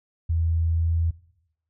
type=tone with pitch glide; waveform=sine; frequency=82.4 to 82.97 Hz; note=E2 to E2; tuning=0 to +12 cents; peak=-20 dBFS; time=0.29-1.11 s; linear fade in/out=10 ms; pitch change=+12 cents; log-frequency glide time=0.71-0.94 s; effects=noise-tail reverb RT60 0.8 s tail -20 dB re dry